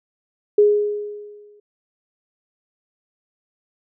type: tone with exponential decay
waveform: sine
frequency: 415.3 Hz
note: G#4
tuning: in tune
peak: -8 dBFS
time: 0.58-1.6 s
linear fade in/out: 5 ms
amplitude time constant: 220 ms
effects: none